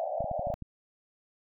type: band-pass noise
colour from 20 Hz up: white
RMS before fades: -33 dBFS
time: 0-0.54 s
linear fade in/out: 0 ms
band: 570 to 760 Hz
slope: 96 dB/octave
type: clicks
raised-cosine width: 5 ms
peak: -27 dBFS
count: 8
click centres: 0.206 / 0.243 / 0.314 / 0.394 / 0.471 / 0.502 / 0.54 / 0.623 s
effects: none